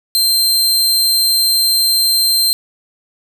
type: tone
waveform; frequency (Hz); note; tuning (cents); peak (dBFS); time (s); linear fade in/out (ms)
sawtooth; 4144; C8; -17; -8; 0.15-2.53; 0
effects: none